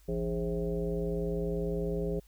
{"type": "tone with frequency modulation", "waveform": "sine", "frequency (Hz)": 290, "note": "D4", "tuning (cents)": -22, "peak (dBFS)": -29, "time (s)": [0.08, 2.2], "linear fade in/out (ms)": 10, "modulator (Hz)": 120, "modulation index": 2, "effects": ["added 50 Hz sine -57 dBFS peak until 2.27 s", "white hiss -66 dBFS RMS until 2.27 s"]}